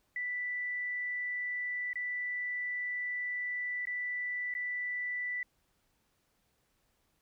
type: tone with dropouts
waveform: sine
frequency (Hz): 1975.5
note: B6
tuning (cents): 0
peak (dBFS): -33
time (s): 0.16-5.43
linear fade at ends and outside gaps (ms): 2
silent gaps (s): 1.932-1.956 / 3.854-3.871 / 4.54-4.55
effects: pink hiss -75 dBFS RMS until 7.21 s